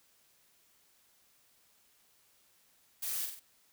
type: noise with echo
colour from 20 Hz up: blue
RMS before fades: -37 dBFS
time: 3.02-3.26 s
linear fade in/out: 10 ms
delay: 46 ms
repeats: 3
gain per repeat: -5 dB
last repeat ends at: 3.398 s
effects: white hiss -68 dBFS RMS until 3.72 s